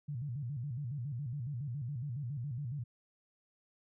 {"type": "tone with vibrato", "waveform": "sine", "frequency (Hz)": 131.8, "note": "C3", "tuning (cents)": 13, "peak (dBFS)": -36, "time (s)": [0.08, 2.84], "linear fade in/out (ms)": 10, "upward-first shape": "square", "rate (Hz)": 7.2, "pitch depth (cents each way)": 180, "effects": []}